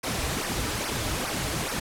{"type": "noise with flanger", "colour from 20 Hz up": "pink", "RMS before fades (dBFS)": -29, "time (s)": [0.03, 1.8], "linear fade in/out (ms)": 10, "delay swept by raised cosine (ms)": [0.26, 5.76], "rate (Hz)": 2.4, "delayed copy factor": -0.7, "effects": ["low-pass 12000 Hz 12 dB/octave"]}